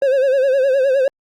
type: tone with vibrato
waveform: triangle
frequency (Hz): 535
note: C5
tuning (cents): +38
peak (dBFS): -10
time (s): 0.02-1.08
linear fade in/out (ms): 2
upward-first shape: sine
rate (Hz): 9.7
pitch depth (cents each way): 85
effects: Opus 48 kbps